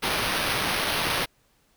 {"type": "noise with sample-and-hold", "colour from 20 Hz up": "blue", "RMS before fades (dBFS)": -26, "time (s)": [0.02, 1.26], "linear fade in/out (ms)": 20, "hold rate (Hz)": 7350, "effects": ["pink hiss -65 dBFS RMS until 1.76 s"]}